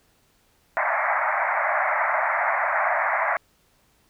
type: band-pass noise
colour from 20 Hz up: pink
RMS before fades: -23 dBFS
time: 0.77-3.37 s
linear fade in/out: 0 ms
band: 600 to 2200 Hz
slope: 96 dB/octave
effects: pink hiss -63 dBFS RMS until 4.09 s